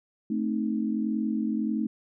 sine chord, A diminished, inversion none, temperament equal, 220 / 261.6 / 311.1 Hz, A3 / C4 / Eb4, 0 / 0 / 0 cents, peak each -27 / -32 / -31 dBFS, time 0.3-1.87 s, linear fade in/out 5 ms, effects none

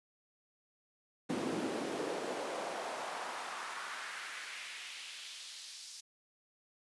brown noise with high-pass filter sweep, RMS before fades -41 dBFS, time 1.29-6.01 s, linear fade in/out 10 ms, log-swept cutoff 240 to 5300 Hz, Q 1.7, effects high-pass 150 Hz 12 dB/octave + resampled to 24000 Hz

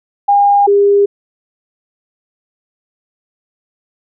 sine tone pair in turn, 809 / 403.5 Hz, G#5 / G#4, -46 / -50 cents, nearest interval octave, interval 1204 cents, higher first, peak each -6 dBFS, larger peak neither, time 0.28-0.67 / 0.67-1.06 s, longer neither, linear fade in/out 10 ms, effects none

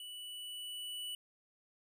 square tone with level ramp, 2960 Hz, F#7, in tune, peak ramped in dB -46 to -40 dBFS, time 0-1.15 s, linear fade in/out 2 ms, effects none

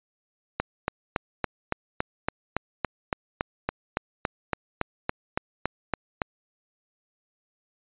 click train, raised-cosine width 0.5 ms, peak -9 dBFS, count 21, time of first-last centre 0.6-6.218 s, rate 3.56 Hz, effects resampled to 8000 Hz

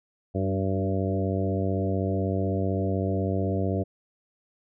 harmonic tone with a mistuned harmonic, 95.9 Hz, G2, 37 cents flat, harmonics 1 / 2 / 3 / 4 / 5 / 6 / 7, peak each -27 / -30 / -32 / -33 / -34 / -35 / -35 dBFS, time 0.34-3.84 s, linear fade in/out 20 ms, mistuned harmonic 3, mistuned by +18 cents, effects none

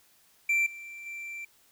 triangle tone with level steps, 2349 Hz, D7, in tune, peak -21 / -39 / -35 dBFS, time 0.49-1.45 s, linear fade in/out 5 ms, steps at 0.66 / 1.06 s, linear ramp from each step 5 ms, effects white hiss -63 dBFS RMS until 1.71 s

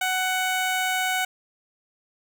15% pulse tone, 745 Hz, F#5, 12 cents sharp, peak -16 dBFS, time 0.01-1.25 s, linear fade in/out 5 ms, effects none

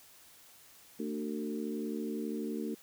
harmonic tone with a mistuned harmonic, 75.2 Hz, D2, 42 cents sharp, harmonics 3 / 4 / 5 / 6, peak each -37 / -39 / -41 / -43 dBFS, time 0.99-2.75 s, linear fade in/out 10 ms, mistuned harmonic 4, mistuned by -18 cents, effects white hiss -58 dBFS RMS until 2.82 s

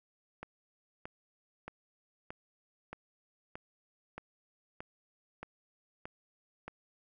click train, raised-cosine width 0.5 ms, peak -27 dBFS, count 11, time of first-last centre 0.43-6.68 s, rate 1.6 Hz, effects none

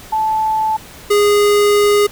sine / square tone pair in turn, 873 / 412 Hz, A5 / G#4, -14 / -14 cents, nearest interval octave + minor second, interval 1300 cents, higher first, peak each -13 / -10 dBFS, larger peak second, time 0.12-0.77 / 1.1-2.07 s, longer second, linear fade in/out 10 ms, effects pink hiss -37 dBFS RMS until 2.11 s

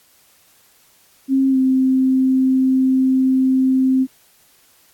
sine tone with pitch glide, 267.8 to 261.5 Hz, C4 to C4, +40 to -1 cents, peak -12 dBFS, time 1.28-4.07 s, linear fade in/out 50 ms, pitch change -41 cents, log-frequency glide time 1.5-1.57 s, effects white hiss -54 dBFS RMS until 4.93 s + AAC 64 kbps

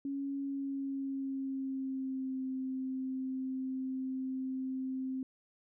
sine tone with pitch glide, 277.2 to 261.6 Hz, C#4 to C4, 0 to 0 cents, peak -34 dBFS, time 0.05-5.23 s, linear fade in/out 2 ms, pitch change -100 cents, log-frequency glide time 0.4-2.42 s, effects none

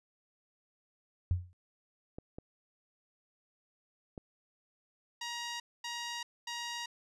sine tone with exponential decay, 89.3 Hz, F2, 39 cents sharp, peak -23 dBFS, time 1.31-1.53 s, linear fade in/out 0 ms, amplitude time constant 47 ms
clicks, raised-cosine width 2 ms, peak -30 dBFS, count 3, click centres 2.185 / 2.385 / 4.178 s
10% pulse tone bursts, 947 Hz, A#5, 27 cents sharp, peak -29 dBFS, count 3, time 5.21-6.86 s, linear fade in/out 5 ms, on 390 ms, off 240 ms
effects resampled to 24000 Hz

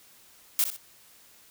blue noise with echo, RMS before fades -23 dBFS, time 0.59-0.64 s, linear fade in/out 0 ms, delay 62 ms, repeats 2, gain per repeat -9 dB, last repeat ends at 0.764 s, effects white hiss -56 dBFS RMS until 1.5 s

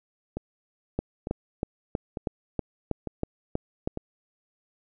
two click trains, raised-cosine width 2 ms, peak -18 / -13 dBFS, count 5 / 10, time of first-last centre 0.37-3.974 / 0.99-3.875 s, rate 1.11 / 3.12 Hz, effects none

